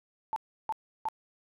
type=tone bursts; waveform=sine; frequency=880 Hz; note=A5; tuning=in tune; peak=-28 dBFS; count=3; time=0.33-1.086 s; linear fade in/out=0 ms; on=32 ms; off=330 ms; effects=none